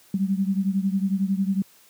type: beating tone pair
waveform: sine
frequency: 190.8 / 201.8 Hz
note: G3 / G#3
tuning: -47 / -49 cents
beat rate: 11 Hz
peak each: -22 / -25 dBFS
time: 0.14-1.62 s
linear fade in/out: 2 ms
effects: white hiss -55 dBFS RMS until 1.89 s + high-pass 100 Hz 12 dB/octave